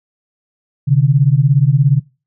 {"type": "beating tone pair", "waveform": "sine", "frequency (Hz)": [130.81, 147.81], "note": ["C3", "D3"], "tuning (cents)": [0, 11], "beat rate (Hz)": 17, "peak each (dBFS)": -11, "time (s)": [0.87, 2], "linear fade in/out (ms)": 20, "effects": ["noise-tail reverb RT60 0.3 s tail -23 dB re dry"]}